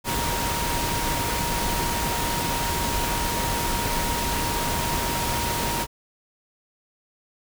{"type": "tone in noise", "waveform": "sine", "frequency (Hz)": 941, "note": "A#5", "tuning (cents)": 16, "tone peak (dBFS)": -29, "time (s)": [0.04, 5.87], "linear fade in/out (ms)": 50, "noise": "pink", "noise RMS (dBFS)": -26, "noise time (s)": [0.04, 5.87], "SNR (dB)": -6, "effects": []}